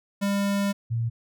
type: tone pair in turn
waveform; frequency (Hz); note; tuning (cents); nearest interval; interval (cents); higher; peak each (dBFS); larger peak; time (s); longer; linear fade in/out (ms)
square / sine; 200 / 115.77; G3 / A#2; +35 / -11; major sixth; 946; first; -23; neither; 0.21-0.73 / 0.9-1.1; first; 20
effects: none